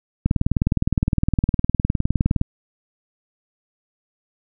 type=click train; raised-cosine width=5 ms; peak=-5 dBFS; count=43; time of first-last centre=0.26-2.414 s; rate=19.5 Hz; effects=none